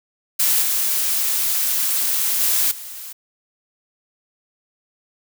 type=noise with level steps; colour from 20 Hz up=blue; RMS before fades=-17 / -20 / -18 / -34 dBFS; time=0.39-3.13 s; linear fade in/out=10 ms; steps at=0.62 / 2.4 / 2.71 s; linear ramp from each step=5 ms; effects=none